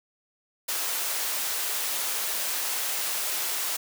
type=high-pass noise; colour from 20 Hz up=white; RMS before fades=-29 dBFS; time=0.68-3.77 s; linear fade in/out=10 ms; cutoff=460 Hz; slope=12 dB/octave; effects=none